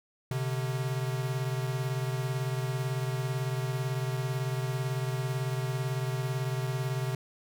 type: beating tone pair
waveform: square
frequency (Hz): 128.2 / 146.2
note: C3 / D3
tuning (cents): -35 / -7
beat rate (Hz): 18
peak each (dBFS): -31 / -36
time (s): 0.31-7.15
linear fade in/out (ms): 2
effects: none